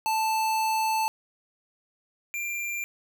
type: tone pair in turn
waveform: square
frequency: 880 / 2377 Hz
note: A5 / D7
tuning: 0 / +20 cents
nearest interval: octave + perfect fourth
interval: 1720 cents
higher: second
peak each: -24 / -30 dBFS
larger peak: first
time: 0.06-1.08 / 2.34-2.84 s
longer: first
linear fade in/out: 0 ms
effects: none